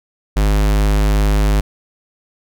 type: tone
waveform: square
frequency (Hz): 51.3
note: G#1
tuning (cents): -21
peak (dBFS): -12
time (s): 0.36-1.61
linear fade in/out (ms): 10
effects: none